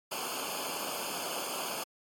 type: noise with comb filter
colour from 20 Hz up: pink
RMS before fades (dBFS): -36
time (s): 0.11-1.84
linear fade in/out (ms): 10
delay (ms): 0.52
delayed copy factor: -0.9
effects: high-pass 200 Hz 12 dB/octave + MP3 64 kbps